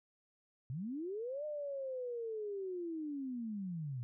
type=linear two-way sweep; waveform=sine; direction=up then down; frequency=115.8 to 609 to 115.8 Hz; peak=-38 dBFS; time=0.7-4.03 s; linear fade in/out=0 ms; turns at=1.45 s; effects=none